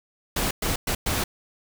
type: noise bursts at uneven times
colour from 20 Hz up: pink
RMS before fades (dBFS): -25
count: 4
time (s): 0.36-0.51 / 0.62-0.76 / 0.87-0.95 / 1.06-1.24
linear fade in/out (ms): 5
effects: none